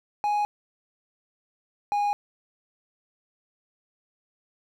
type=tone pair in turn; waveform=triangle; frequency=830.6 / 821.1 Hz; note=G#5 / G#5; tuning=0 / -20 cents; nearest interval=unison; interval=20 cents; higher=first; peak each=-20 dBFS; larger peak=neither; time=0.24-0.45 / 1.92-2.13 s; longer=neither; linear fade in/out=0 ms; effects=none